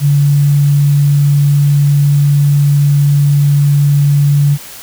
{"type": "tone", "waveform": "sine", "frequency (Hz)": 143.5, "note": "D3", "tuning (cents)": -40, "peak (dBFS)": -6, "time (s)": [0, 4.58], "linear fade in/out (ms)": 50, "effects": ["white hiss -31 dBFS RMS until 4.82 s"]}